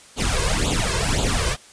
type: noise with flanger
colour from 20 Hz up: pink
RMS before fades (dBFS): -21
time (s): 0.16-1.57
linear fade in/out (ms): 50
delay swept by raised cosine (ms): 0.26 to 1.96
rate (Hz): 1.9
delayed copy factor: +0.85
effects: white hiss -47 dBFS RMS until 1.72 s + resampled to 22050 Hz